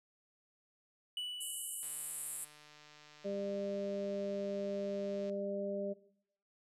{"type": "tone with exponential decay", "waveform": "triangle", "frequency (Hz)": 2960, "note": "F#7", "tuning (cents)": 0, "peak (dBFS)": -34, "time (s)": [1.17, 2.37], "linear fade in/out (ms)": 2, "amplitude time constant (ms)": 260}
{"type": "band-pass noise", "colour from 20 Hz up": "pink", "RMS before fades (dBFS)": -43, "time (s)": [1.4, 2.45], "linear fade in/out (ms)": 10, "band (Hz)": [7700, 12000], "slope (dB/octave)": 96}
{"type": "click train", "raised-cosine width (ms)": 0.2, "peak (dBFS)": -40, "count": 521, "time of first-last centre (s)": [1.83, 5.297], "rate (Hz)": 150}
{"type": "harmonic tone", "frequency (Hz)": 199.4, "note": "G3", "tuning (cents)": 30, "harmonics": [1, 2, 3], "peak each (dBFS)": [-42, -41, -38], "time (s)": [3.24, 5.94], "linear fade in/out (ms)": 20}
{"effects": ["noise-tail reverb RT60 0.7 s tail -18 dB re dry"]}